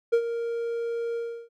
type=tone with ADSR envelope; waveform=triangle; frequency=466.2 Hz; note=A#4; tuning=in tune; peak=-14 dBFS; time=0.12-1.49 s; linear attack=17 ms; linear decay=73 ms; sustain=-11 dB; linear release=330 ms; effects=none